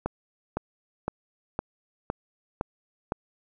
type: click train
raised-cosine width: 1 ms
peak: -13 dBFS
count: 7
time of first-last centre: 0.06-3.121 s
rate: 1.96 Hz
effects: none